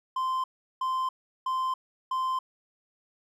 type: tone bursts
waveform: triangle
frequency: 1039 Hz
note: C6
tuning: 12 cents flat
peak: -24 dBFS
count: 4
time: 0.16-2.39 s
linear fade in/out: 5 ms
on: 280 ms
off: 370 ms
effects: none